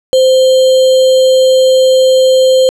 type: tone with sample-and-hold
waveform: sine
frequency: 519 Hz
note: C5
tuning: 14 cents flat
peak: -4 dBFS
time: 0.13-2.69 s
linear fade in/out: 0 ms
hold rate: 3675 Hz
effects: low-pass 8000 Hz 12 dB/octave